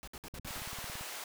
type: noise bursts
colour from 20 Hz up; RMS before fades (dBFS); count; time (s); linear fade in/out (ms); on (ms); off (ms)
pink; -46; 6; 0.03-0.595; 0; 45; 59
type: click train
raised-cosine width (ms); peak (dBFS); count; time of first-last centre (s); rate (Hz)
5; -35; 13; 0.34-1.01; 17.9
type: high-pass noise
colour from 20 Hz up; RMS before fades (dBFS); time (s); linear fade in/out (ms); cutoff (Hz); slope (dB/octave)
pink; -43; 0.47-1.24; 2; 720; 12
effects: none